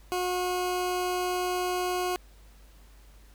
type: tone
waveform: 20% pulse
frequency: 361.8 Hz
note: F#4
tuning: 39 cents flat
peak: -22 dBFS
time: 0.12-2.16 s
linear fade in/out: 0 ms
effects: added 50 Hz sine -51 dBFS peak until 3.34 s + pink hiss -60 dBFS RMS until 3.34 s